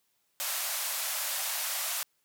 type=band-pass noise; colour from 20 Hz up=white; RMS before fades=-33 dBFS; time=0.4-2.03 s; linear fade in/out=0 ms; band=550 to 16000 Hz; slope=96 dB/octave; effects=white hiss -74 dBFS RMS until 2.24 s + high-pass 80 Hz 12 dB/octave